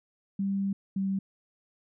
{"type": "tone pair in turn", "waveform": "sine", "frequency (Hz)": [196.6, 193.78], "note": ["G3", "G3"], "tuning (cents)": [5, -20], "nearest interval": "unison", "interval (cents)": 25, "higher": "first", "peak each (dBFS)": -26, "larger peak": "neither", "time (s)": [[0.39, 0.73], [0.96, 1.19]], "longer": "first", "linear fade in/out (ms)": 5, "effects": []}